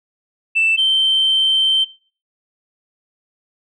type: tone pair in turn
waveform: sine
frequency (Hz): 2656 / 3112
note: E7 / G7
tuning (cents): +12 / -13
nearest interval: minor third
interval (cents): 275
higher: second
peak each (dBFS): -11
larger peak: neither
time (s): 0.55-0.77 / 0.77-1.85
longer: second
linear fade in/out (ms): 20
effects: noise-tail reverb RT60 0.4 s tail -22 dB re dry + tanh soft clip ceiling -8 dBFS